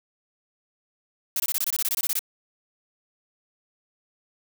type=noise bursts; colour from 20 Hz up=blue; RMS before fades=-25 dBFS; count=14; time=1.36-2.192 s; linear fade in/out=2 ms; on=39 ms; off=22 ms; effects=none